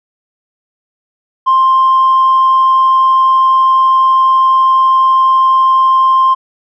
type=tone with tanh clipping; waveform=triangle; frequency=1052 Hz; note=C6; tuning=9 cents sharp; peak=-6 dBFS; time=1.46-6.35 s; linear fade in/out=20 ms; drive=5 dB; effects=none